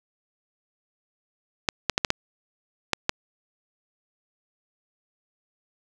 clicks, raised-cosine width 0.2 ms, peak -3 dBFS, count 7, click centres 1.688 / 1.897 / 1.979 / 2.048 / 2.104 / 2.933 / 3.094 s, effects none

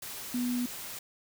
sine tone in noise, 245.3 Hz, B3, 12 cents flat, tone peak -28 dBFS, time 0.34-0.66 s, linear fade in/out 5 ms, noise white, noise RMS -41 dBFS, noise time 0.02-0.99 s, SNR +10 dB, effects none

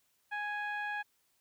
15% pulse tone with low-pass filter, 830.6 Hz, G#5, in tune, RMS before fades -37 dBFS, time 0.31-1.03 s, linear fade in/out 20 ms, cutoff 1800 Hz, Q 1.6, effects white hiss -74 dBFS RMS until 1.4 s

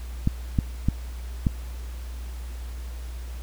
clicks, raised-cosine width 5 ms, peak -8 dBFS, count 4, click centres 0.274 / 0.588 / 0.886 / 1.468 s, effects added 60 Hz sine -32 dBFS peak until 3.42 s + pink hiss -48 dBFS RMS until 3.42 s

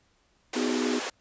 pink high-pass noise, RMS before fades -33 dBFS, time 0.53-1.1 s, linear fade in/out 5 ms, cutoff 380 Hz, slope 24 dB/octave
sine chord, G# minor seventh, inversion first, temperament just, 249.2 / 311.5 / 373.8 / 415.3 Hz, B3 / D#4 / F#4 / G#4, +16 / +2 / +18 / 0 cents, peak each -28 / -32 / -33 / -32 dBFS, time 0.55-1 s, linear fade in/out 20 ms
effects pink hiss -67 dBFS RMS until 1.2 s + resampled to 16000 Hz

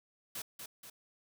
white noise with echo, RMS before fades -41 dBFS, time 0.35-0.42 s, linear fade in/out 5 ms, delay 240 ms, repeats 2, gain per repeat -5 dB, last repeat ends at 0.9 s, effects none

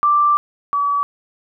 sine tone pair in turn, 1176 / 1143.2 Hz, D6 / D6, +2 / -47 cents, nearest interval unison, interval 49 cents, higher first, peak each -11 / -15 dBFS, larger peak first, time 0.03-0.37 / 0.73-1.03 s, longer first, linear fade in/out 0 ms, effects none

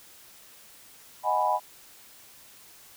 sine chord, G# minor seventh, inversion second, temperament equal, 622.3 / 740 / 830.6 / 987.8 Hz, D#5 / F#5 / G#5 / B5, 0 / 0 / 0 / 0 cents, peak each -30 / -29 / -27 / -26 dBFS, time 1.23-1.6 s, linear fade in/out 50 ms, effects white hiss -52 dBFS RMS until 2.96 s

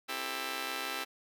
5% pulse chord, A minor seventh, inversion first, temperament just, 264 / 330 / 396 / 440 Hz, C4 / E4 / G4 / A4, +16 / +2 / +18 / 0 cents, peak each -31 dBFS, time 0.08-1.05 s, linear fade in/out 20 ms, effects none

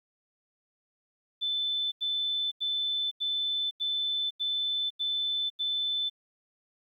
sine tone bursts, 3520 Hz, A7, in tune, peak -27 dBFS, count 8, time 1.41-6.099 s, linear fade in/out 20 ms, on 510 ms, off 87 ms, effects 11-bit

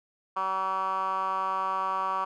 10% pulse tone with band-pass filter, 190.2 Hz, F#3, 48 cents sharp, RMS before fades -29 dBFS, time 0.36-2.25 s, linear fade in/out 10 ms, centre 1100 Hz, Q 5.1, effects none

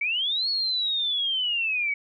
sine linear two-way sweep, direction up then down, 2229 to 4393 to 2229 Hz, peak -23 dBFS, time 0.01-1.94 s, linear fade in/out 5 ms, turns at 0.49 s, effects none

